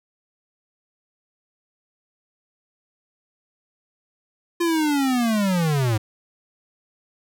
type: linear sweep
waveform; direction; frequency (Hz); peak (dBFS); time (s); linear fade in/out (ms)
square; down; 347.5 to 103.83; -19; 4.6-5.98; 10
effects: none